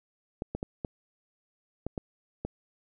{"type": "clicks", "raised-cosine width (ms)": 2, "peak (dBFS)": -19, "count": 7, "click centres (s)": [0.421, 0.55, 0.629, 0.848, 1.866, 1.978, 2.45], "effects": []}